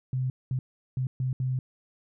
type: tone bursts at uneven times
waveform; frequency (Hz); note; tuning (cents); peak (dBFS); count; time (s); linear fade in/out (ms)
sine; 128.9; C3; -26; -25; 5; 0.13-0.3 / 0.51-0.59 / 0.97-1.07 / 1.2-1.33 / 1.4-1.59; 2
effects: none